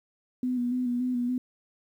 sine tone with vibrato, 247.5 Hz, B3, 4 cents sharp, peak -25 dBFS, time 0.43-1.38 s, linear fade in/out 2 ms, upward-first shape square, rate 3.5 Hz, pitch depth 30 cents each way, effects 10-bit

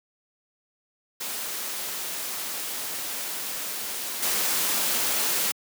white noise with level steps, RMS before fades -32 / -25 dBFS, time 1.2-5.52 s, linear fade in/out 10 ms, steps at 4.22 s, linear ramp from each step 10 ms, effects high-pass 200 Hz 12 dB/octave

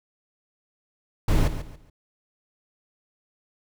brown noise with echo, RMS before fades -19 dBFS, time 1.28-1.48 s, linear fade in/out 5 ms, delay 140 ms, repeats 3, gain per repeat -11 dB, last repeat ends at 1.9 s, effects none

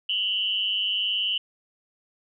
sine tone with amplitude modulation, 2960 Hz, F#7, in tune, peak -19 dBFS, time 0.09-1.38 s, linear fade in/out 5 ms, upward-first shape sine, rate 201 Hz, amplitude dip 85%, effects none

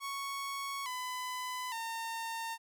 sawtooth tone with pitch steps, 1108.7 / 1005 / 911 Hz, C#6 / B5 / A#5, 0 / +30 / -40 cents, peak -33 dBFS, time 0-2.58 s, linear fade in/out 50 ms, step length 860 ms, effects none

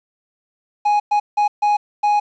triangle tone bursts at uneven times, 830.6 Hz, G#5, in tune, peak -11 dBFS, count 5, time 0.85-1 / 1.11-1.2 / 1.37-1.48 / 1.62-1.77 / 2.03-2.2 s, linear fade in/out 10 ms, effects resampled to 16000 Hz + 8-bit

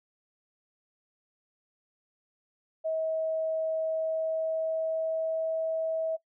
sine tone with pitch glide, 640 to 645.2 Hz, D#5 to E5, +49 to -37 cents, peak -27 dBFS, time 2.84-6.17 s, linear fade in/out 20 ms, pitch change +14 cents, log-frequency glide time 3.81-5.55 s, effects noise-tail reverb RT60 0.1 s tail -19 dB re dry

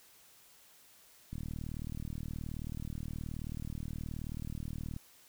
click train, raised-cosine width 5 ms, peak -28 dBFS, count 142, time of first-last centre 1.33-4.964 s, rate 38.8 Hz, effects white hiss -61 dBFS RMS until 5.28 s

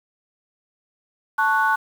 sine chord, F# minor, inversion first, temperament equal, 880 / 1108.7 / 1480 Hz, A5 / C#6 / F#6, 0 / 0 / 0 cents, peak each -20 / -22 / -19 dBFS, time 1.38-1.76 s, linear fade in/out 10 ms, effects tanh soft clip ceiling -8 dBFS + 7-bit

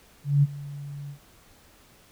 sine tone with ADSR envelope, 142.7 Hz, D3, 49 cents flat, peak -14 dBFS, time 0.24-1.19 s, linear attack 190 ms, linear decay 32 ms, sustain -20 dB, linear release 97 ms, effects pink hiss -56 dBFS RMS until 2.11 s

